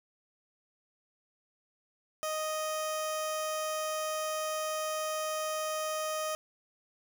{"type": "tone with notch filter", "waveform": "15% pulse", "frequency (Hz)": 622.3, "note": "D#5", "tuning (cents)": 0, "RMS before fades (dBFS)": -34, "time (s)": [2.23, 6.35], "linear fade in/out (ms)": 0, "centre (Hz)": 2100, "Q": 1.4, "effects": []}